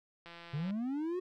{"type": "click train", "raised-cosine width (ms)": 0.3, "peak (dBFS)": -34, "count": 77, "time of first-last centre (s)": [0.26, 0.707], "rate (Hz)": 170}
{"type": "linear sweep", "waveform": "triangle", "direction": "up", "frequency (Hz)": [135.4, 373.4], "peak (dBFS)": -31, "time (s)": [0.53, 1.2], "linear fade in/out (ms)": 10}
{"effects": []}